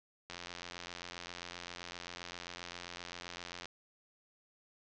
click train, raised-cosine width 0.2 ms, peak -26 dBFS, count 295, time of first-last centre 0.3-3.656 s, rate 87.6 Hz, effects resampled to 16000 Hz + 9-bit

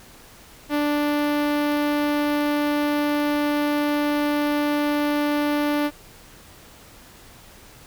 sawtooth tone with notch filter, 293.7 Hz, D4, in tune, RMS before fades -22 dBFS, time 0.69-5.91 s, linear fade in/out 50 ms, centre 7500 Hz, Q 0.58, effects pink hiss -47 dBFS RMS until 7.86 s

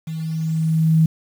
sine tone with level ramp, 160.2 Hz, E3, 49 cents flat, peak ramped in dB -25 to -10 dBFS, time 0.07-1.06 s, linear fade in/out 5 ms, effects 7-bit

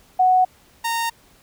sine / sawtooth tone pair in turn, 740 / 922.9 Hz, F#5 / A#5, 0 / -18 cents, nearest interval major third, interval 382 cents, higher second, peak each -12 / -17 dBFS, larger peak first, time 0.19-0.45 / 0.84-1.1 s, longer neither, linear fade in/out 10 ms, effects pink hiss -54 dBFS RMS until 1.42 s

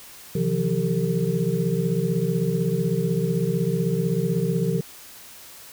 sine tone cluster, 131.9 / 162.3 / 178.2 / 394.5 / 455 Hz, C3 / E3 / F3 / G4 / A#4, +14 / -27 / +35 / +11 / -42 cents, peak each -28 / -25 / -25 / -29 / -28 dBFS, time 0.35-4.81 s, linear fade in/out 5 ms, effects white hiss -44 dBFS RMS until 5.72 s

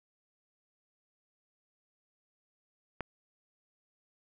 click, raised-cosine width 0.5 ms, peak -20 dBFS, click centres 3.007 s, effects none

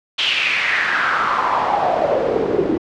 pink noise with band-pass filter sweep, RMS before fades -18 dBFS, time 0.18-2.78 s, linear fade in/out 10 ms, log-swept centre 3200 to 320 Hz, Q 4.4, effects low-pass 5000 Hz 12 dB/octave

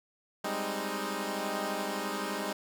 10% pulse chord, Ab major seventh, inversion third, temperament equal, 196 / 207.7 / 261.6 / 311.1 Hz, G3 / Ab3 / C4 / Eb4, 0 / 0 / 0 / 0 cents, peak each -29 / -29 / -32 / -29 dBFS, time 0.44-2.53 s, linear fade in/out 5 ms, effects none

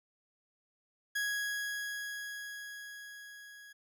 40% pulse tone with level ramp, 1661.2 Hz, G#6, in tune, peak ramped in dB -30 to -50 dBFS, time 1.15-3.73 s, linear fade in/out 10 ms, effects none

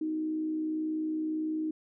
sine tone with frequency modulation, 312.8 Hz, D#4, 9 cents sharp, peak -29 dBFS, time 0.01-1.71 s, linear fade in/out 5 ms, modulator 61.7 Hz, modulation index 0.27, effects none

